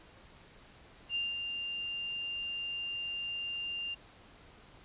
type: tone with ADSR envelope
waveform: sine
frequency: 2794 Hz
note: F7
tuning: in tune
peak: -30 dBFS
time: 1.09-3.95 s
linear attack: 62 ms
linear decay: 190 ms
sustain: -5 dB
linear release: 16 ms
effects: pink hiss -57 dBFS RMS until 4.84 s + resampled to 8000 Hz